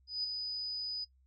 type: tone with ADSR envelope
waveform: sine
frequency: 4978 Hz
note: D#8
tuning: in tune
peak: -30 dBFS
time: 0.07-1.05 s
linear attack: 170 ms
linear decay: 7 ms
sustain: -5 dB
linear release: 14 ms
effects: noise-tail reverb RT60 0.1 s tail -22 dB re dry + added 65 Hz sine -64 dBFS peak until 1.26 s